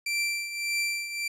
sawtooth tone with tremolo, 2349 Hz, D7, in tune, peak -21 dBFS, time 0.06-1.28 s, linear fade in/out 5 ms, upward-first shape triangle, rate 1.7 Hz, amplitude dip 70%, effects low-pass 11000 Hz 12 dB/octave

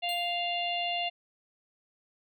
harmonic tone, 698.5 Hz, F5, in tune, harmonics 1 / 3 / 4 / 5 / 6, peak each -32 / -41 / -32 / -40 / -45 dBFS, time 0.02-1.1 s, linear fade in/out 20 ms
15% pulse tone with exponential decay, 4201 Hz, C8, 6 cents sharp, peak -31 dBFS, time 0.09-0.43 s, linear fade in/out 0 ms, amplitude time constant 72 ms
effects none

